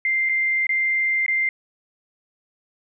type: tone with dropouts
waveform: sine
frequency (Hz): 2093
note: C7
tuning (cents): 0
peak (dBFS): -18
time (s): 0.05-1.49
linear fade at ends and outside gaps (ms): 2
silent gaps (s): 0.29-0.294 / 0.668-0.692 / 1.263-1.281
effects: none